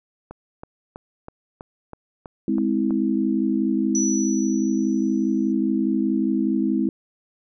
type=click train; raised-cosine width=1 ms; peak=-22 dBFS; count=9; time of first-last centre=0.31-2.907 s; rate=3.08 Hz
type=chord; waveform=sine; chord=Ab augmented; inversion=none; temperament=just; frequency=207.7 / 259.6 / 324.5 Hz; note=Ab3 / C4 / E4; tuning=0 / -13 / -27 cents; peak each=-23 dBFS; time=2.48-6.89 s; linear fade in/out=2 ms
type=tone with exponential decay; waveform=sine; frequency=5920 Hz; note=F#8; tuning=in tune; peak=-21 dBFS; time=3.95-5.52 s; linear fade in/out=1 ms; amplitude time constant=340 ms
effects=none

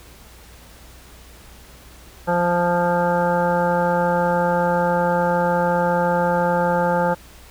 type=harmonic tone with a mistuned harmonic; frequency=174.61 Hz; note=F3; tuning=in tune; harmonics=1 / 2 / 3 / 4 / 5 / 7 / 8 / 9; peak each=-23 / -31 / -20 / -31 / -21 / -31 / -30 / -31 dBFS; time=2.27-7.15 s; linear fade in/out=20 ms; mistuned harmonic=9; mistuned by=+17 cents; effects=added 60 Hz sine -46 dBFS peak until 7.5 s + pink hiss -46 dBFS RMS until 7.5 s

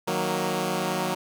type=chord; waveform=10% pulse; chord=D# minor; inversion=none; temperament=equal; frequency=155.56 / 185 / 233.1 Hz; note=D#3 / F#3 / A#3; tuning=0 / 0 / 0 cents; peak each=-23 / -19 / -23 dBFS; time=0.07-1.15 s; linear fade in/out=10 ms; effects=none

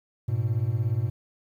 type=beating tone pair; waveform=triangle; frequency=104.6 / 121.6 Hz; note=G#2 / B2; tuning=+13 / -26 cents; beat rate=17 Hz; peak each=-24 dBFS; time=0.28-1.1 s; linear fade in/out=10 ms; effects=10-bit

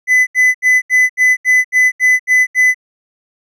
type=tone bursts; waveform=triangle; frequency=2008 Hz; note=B6; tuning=28 cents sharp; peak=-5 dBFS; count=10; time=0.07-2.745 s; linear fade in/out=50 ms; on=200 ms; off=75 ms; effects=none

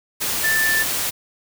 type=tone in noise; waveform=sine; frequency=1766 Hz; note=A6; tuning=6 cents sharp; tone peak=-17 dBFS; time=0.43-0.84 s; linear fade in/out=20 ms; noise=white; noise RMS=-23 dBFS; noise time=0.2-1.11 s; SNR=+3 dB; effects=none

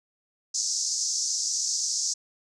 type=band-pass noise; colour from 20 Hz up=white; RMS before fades=-28 dBFS; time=0.54-2.14 s; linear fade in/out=10 ms; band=5100 to 6900 Hz; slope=48 dB/octave; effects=none

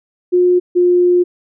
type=tone pair in turn; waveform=sine; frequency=358.6 / 355.5 Hz; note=F4 / F4; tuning=+46 / +31 cents; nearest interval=unison; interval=15 cents; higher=first; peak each=-8 dBFS; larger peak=neither; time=0.32-0.6 / 0.75-1.24 s; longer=second; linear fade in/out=20 ms; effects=none

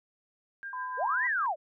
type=tone with tremolo; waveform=sine; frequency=1600 Hz; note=G6; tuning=35 cents sharp; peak=-35 dBFS; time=0.63-1.46 s; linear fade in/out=0 ms; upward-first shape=triangle; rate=6.6 Hz; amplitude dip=75%
type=tone; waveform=sine; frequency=1010 Hz; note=B5; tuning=39 cents sharp; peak=-34 dBFS; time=0.73-1.27 s; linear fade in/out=2 ms
type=linear two-way sweep; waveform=sine; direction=up then down; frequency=424.3 to 2011 to 550 Hz; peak=-26 dBFS; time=0.97-1.56 s; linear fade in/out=50 ms; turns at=1.26 s
effects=none

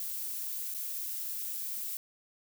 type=noise with dropouts; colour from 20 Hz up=violet; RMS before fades=-37 dBFS; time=0-1.97 s; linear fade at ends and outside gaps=1 ms; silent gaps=0.74-0.746 s; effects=none

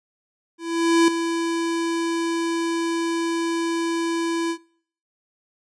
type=tone with ADSR envelope; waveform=square; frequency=333.8 Hz; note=E4; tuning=22 cents sharp; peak=-13 dBFS; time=0.58-4.58 s; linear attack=500 ms; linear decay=3 ms; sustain=-9 dB; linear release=77 ms; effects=noise-tail reverb RT60 0.6 s tail -25 dB re dry + resampled to 22050 Hz

